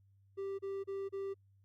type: tone bursts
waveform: triangle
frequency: 392 Hz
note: G4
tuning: in tune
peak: -35 dBFS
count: 4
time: 0.37-1.343 s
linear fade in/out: 20 ms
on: 220 ms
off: 31 ms
effects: added 98 Hz sine -64 dBFS peak until 1.64 s + Opus 48 kbps